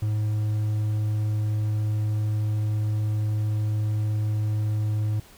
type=tone; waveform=triangle; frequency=106.7 Hz; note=G#2; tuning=47 cents sharp; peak=-20 dBFS; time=0.02-5.2 s; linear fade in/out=5 ms; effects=pink hiss -51 dBFS RMS until 5.37 s